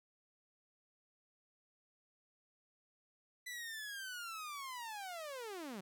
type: linear sweep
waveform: sawtooth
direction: down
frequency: 2000 to 175.6 Hz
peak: -40 dBFS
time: 3.46-5.81 s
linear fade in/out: 10 ms
effects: none